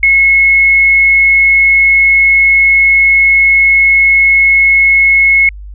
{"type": "tone", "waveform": "sine", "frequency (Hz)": 2180, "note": "C#7", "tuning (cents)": -29, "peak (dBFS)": -4, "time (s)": [0.03, 5.49], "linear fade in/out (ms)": 2, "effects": ["added 50 Hz sine -25 dBFS peak until 5.74 s"]}